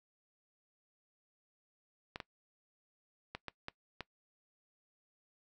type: clicks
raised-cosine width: 0.3 ms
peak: -24 dBFS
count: 6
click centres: 2.159 / 2.202 / 3.35 / 3.483 / 3.684 / 4.007 s
effects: noise-tail reverb RT60 0.1 s tail -21 dB re dry